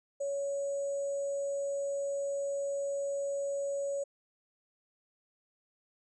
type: tone with sample-and-hold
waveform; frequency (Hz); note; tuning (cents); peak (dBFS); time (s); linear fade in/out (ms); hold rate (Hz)
sine; 560; C#5; +18; -31; 0.2-4.04; 10; 7350
effects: resampled to 22050 Hz